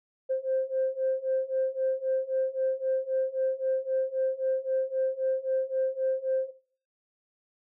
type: beating tone pair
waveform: sine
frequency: 523.3 / 527.1 Hz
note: C5 / C5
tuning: 0 / +13 cents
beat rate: 3.8 Hz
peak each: -29 / -28 dBFS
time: 0.29-6.51 s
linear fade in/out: 20 ms
effects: noise-tail reverb RT60 0.5 s tail -19 dB re dry + tanh soft clip ceiling -19 dBFS